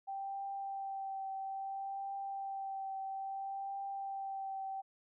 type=tone with vibrato; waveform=sine; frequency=781 Hz; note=G5; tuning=7 cents flat; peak=-38 dBFS; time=0.07-4.82 s; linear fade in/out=20 ms; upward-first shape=triangle; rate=0.6 Hz; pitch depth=18 cents each way; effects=none